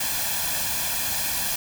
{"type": "noise with comb filter", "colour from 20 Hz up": "white", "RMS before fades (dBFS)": -26, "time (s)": [0, 1.56], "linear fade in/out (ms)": 5, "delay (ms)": 1.2, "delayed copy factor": 0.65, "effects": []}